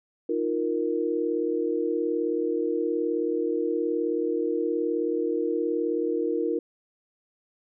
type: chord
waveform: sine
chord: Eb suspended second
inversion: none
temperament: just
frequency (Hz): 311.1 / 350 / 466.7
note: Eb4 / F4 / Bb4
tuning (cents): 0 / +4 / +2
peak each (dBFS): -29 / -28 / -27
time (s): 0.29-6.59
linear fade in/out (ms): 5
effects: none